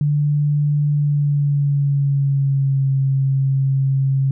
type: tone with pitch glide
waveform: sine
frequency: 146.83 to 135.42 Hz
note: D3 to C#3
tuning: 0 to -40 cents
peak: -14 dBFS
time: 0.01-4.31 s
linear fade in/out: 2 ms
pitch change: -140 cents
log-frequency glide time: 0.91-2.91 s
effects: none